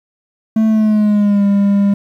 triangle tone with pitch glide, 220 to 200.6 Hz, A3 to G3, 0 to +40 cents, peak -7 dBFS, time 0.56-1.94 s, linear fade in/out 5 ms, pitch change -160 cents, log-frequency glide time 0.67-1.44 s, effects 8-bit

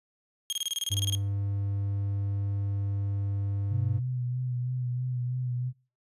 sawtooth tone bursts, 3245 Hz, G#7, 41 cents flat, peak -24 dBFS, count 13, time 0.5-1.15 s, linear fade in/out 0 ms, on 26 ms, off 26 ms
triangle tone, 99.9 Hz, G2, 33 cents sharp, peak -25 dBFS, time 0.9-4 s, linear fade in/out 20 ms
sine tone with vibrato, 125 Hz, B2, 21 cents sharp, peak -28 dBFS, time 3.69-5.73 s, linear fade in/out 50 ms, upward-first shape sine, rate 3.1 Hz, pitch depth 31 cents each way
effects noise-tail reverb RT60 0.3 s tail -20 dB re dry + resampled to 32000 Hz

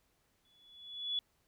sine tone with exponential growth, 3415 Hz, G#7, 48 cents sharp, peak -30 dBFS, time 0.45-1.19 s, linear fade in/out 1 ms, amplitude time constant 160 ms, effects pink hiss -75 dBFS RMS until 1.47 s

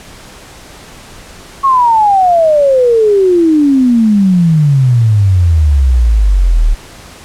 sine exponential sweep, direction down, 1108.7 to 36.31 Hz, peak -5 dBFS, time 1.63-6.75 s, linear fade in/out 20 ms, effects pink hiss -34 dBFS RMS until 7.24 s + low-pass 10000 Hz 12 dB/octave

